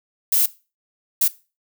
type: noise bursts at uneven times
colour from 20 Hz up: violet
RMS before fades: -17 dBFS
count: 2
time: 0.32-0.46 / 1.21-1.28 s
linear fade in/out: 5 ms
effects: noise-tail reverb RT60 0.3 s tail -18 dB re dry